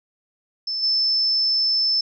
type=tone with level steps; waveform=sine; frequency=5274 Hz; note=E8; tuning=in tune; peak=-23 / -17 dBFS; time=0.67-2.01 s; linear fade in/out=5 ms; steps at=0.82 s; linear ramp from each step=20 ms; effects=none